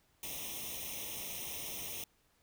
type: noise with comb filter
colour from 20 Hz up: white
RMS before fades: -42 dBFS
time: 0.23-2.04 s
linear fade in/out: 2 ms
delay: 0.33 ms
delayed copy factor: +0.95
effects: pink hiss -72 dBFS RMS until 2.42 s